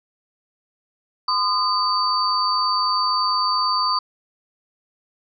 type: tone cluster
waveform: sine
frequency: 1026 / 1224 / 4597 Hz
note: C6 / D#6 / D8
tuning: -34 / -29 / -38 cents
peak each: -22 dBFS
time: 1.28-3.99 s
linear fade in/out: 5 ms
effects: none